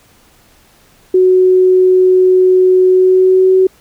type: tone with pitch glide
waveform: sine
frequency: 370 to 375.8 Hz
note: F#4 to F#4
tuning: 0 to +27 cents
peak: -5 dBFS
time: 1.14-3.67 s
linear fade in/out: 5 ms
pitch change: +27 cents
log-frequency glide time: 2.88-3.56 s
effects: pink hiss -48 dBFS RMS until 3.8 s